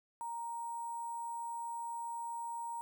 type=tone with sample-and-hold; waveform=sine; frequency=932.3 Hz; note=A#5; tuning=in tune; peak=-38 dBFS; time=0.21-2.81 s; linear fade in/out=0 ms; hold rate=8820 Hz; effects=none